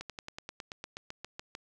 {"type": "slowing click train", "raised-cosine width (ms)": 0.2, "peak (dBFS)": -23, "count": 14, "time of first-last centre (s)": [0.01, 1.551], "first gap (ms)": 87, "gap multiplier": 1.05, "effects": []}